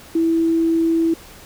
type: tone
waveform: sine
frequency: 328.9 Hz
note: E4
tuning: 4 cents flat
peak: -14 dBFS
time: 0.15-1.14 s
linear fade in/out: 5 ms
effects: pink hiss -42 dBFS RMS until 1.45 s